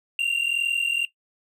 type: tone pair together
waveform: triangle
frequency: 2752 / 2794 Hz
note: F7 / F7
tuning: -26 / 0 cents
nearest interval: unison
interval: 26 cents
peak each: -21 dBFS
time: 0.19-1.05 s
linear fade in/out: 2 ms
effects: noise-tail reverb RT60 0.1 s tail -17 dB re dry + tanh soft clip ceiling -16 dBFS